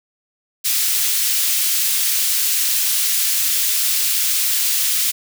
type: high-pass noise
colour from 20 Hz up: white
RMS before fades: -18 dBFS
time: 0.64-5.12 s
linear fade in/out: 20 ms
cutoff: 2600 Hz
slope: 12 dB/octave
effects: none